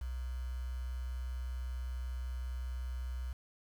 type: tone with quantisation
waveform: sine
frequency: 62.6 Hz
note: B1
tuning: 24 cents sharp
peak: -36 dBFS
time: 0.01-3.33 s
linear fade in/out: 5 ms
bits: 9
effects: none